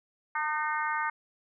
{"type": "harmonic tone with a mistuned harmonic", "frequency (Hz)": 305.5, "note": "D#4", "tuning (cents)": -32, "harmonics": [3, 4, 5, 6, 7], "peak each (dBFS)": [-32, -33, -34, -36, -39], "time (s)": [0.35, 1.1], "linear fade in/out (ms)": 5, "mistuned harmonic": 3, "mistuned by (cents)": -19, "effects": []}